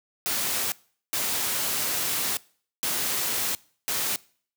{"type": "noise bursts at uneven times", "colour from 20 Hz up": "white", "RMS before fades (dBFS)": -27, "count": 4, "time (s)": [[0.26, 0.72], [1.13, 2.37], [2.83, 3.55], [3.88, 4.16]], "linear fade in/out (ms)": 0, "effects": ["noise-tail reverb RT60 0.5 s tail -23 dB re dry", "high-pass 100 Hz 12 dB/octave"]}